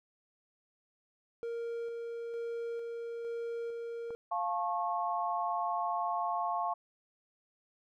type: tone with tremolo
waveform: triangle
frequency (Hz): 466.2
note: A#4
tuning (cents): 0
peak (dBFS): -33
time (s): 1.43-4.15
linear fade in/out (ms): 0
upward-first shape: square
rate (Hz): 1.1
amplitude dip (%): 25
type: click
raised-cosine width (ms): 1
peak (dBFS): -35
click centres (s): 4.106
type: chord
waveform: sine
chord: F augmented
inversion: none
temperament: just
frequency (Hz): 698.5 / 873.1 / 1091.3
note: F5 / A5 / C#6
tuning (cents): 0 / -14 / -27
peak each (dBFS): -34 / -36 / -35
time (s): 4.31-6.74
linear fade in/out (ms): 10
effects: none